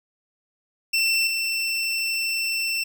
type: tone with level steps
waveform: 25% pulse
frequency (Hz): 2687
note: E7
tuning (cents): +33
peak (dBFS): -15 / -19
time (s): 0.93-2.84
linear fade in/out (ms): 10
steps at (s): 1.27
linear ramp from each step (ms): 2
effects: 9-bit